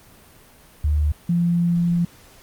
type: tone pair in turn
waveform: sine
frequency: 74.7 / 172.11 Hz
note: D2 / F3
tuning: +30 / -25 cents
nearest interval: octave + major second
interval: 1445 cents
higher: second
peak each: -16 dBFS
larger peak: neither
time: 0.84-1.12 / 1.29-2.05 s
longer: second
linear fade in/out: 5 ms
effects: pink hiss -49 dBFS RMS until 2.42 s + Opus 32 kbps